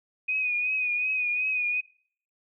sine tone with vibrato, 2489 Hz, D#7, in tune, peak -24 dBFS, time 0.28-1.81 s, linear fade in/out 10 ms, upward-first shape triangle, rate 2.7 Hz, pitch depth 51 cents each way, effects noise-tail reverb RT60 0.6 s tail -26 dB re dry

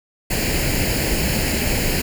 pink noise with comb filter, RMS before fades -20 dBFS, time 0.3-2.02 s, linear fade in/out 10 ms, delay 0.42 ms, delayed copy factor +0.7, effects none

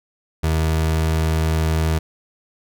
30% pulse tone, 79.7 Hz, D#2, 42 cents sharp, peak -14 dBFS, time 0.43-1.99 s, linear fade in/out 10 ms, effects none

